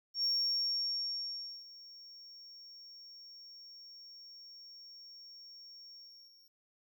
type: tone with ADSR envelope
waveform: sine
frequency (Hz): 5520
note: F8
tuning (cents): -21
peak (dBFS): -27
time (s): 0.14-6.58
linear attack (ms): 100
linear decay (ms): 1400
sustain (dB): -23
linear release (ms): 630
effects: tanh soft clip ceiling -26 dBFS + 11-bit